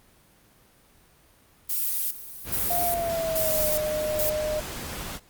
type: noise with tremolo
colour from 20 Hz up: violet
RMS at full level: -26 dBFS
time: 1.69-4.3 s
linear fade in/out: 10 ms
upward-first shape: square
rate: 1.2 Hz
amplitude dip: 80%
type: noise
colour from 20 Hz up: pink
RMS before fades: -35 dBFS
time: 2.44-5.2 s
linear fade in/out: 50 ms
type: tone with pitch glide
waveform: sine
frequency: 698.5 to 611.6 Hz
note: F5 to D#5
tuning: 0 to -30 cents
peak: -25 dBFS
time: 2.7-4.6 s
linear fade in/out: 5 ms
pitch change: -230 cents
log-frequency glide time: 2.85-3.67 s
effects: pink hiss -58 dBFS RMS until 5.29 s + Opus 32 kbps